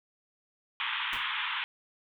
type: band-pass noise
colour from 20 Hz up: white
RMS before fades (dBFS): -33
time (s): 0.8-1.64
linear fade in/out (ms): 0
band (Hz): 880 to 3500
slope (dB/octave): 96
type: noise with exponential decay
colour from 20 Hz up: pink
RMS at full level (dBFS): -42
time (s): 1.13-1.29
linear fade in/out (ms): 0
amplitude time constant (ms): 34
effects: none